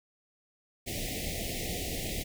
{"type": "band-stop noise", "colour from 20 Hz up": "pink", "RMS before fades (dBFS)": -35, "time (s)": [0.86, 2.24], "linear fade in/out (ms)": 20, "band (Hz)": [760, 1900], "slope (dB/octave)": 96, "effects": []}